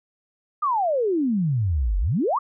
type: exponential two-way sweep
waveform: sine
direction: down then up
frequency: 1253 to 43.65 to 1253 Hz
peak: -19 dBFS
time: 0.62-2.39 s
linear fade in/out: 10 ms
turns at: 1.99 s
effects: none